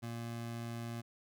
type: tone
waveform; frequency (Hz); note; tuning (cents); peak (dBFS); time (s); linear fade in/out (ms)
25% pulse; 116.8; A#2; +4; -36; 0.02-1.02; 20
effects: none